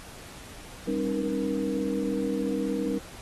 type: tone cluster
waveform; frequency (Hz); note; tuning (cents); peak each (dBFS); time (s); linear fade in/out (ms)
sine; 198.8 / 267.7 / 308.2 / 474; G3 / C4 / D#4 / A#4; +25 / +40 / -16 / +29; -31; 0.87-2.99; 10
effects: pink hiss -46 dBFS RMS until 3.21 s + AAC 32 kbps